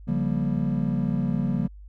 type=chord; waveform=triangle; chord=G half-diminished seventh; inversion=second; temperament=just; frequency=141.12 / 176.4 / 196 / 235.2 Hz; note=Db3 / F3 / G3 / Bb3; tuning=+31 / +18 / 0 / +16 cents; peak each=-26 dBFS; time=0.07-1.68 s; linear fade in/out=20 ms; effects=added 50 Hz sine -41 dBFS peak until 1.88 s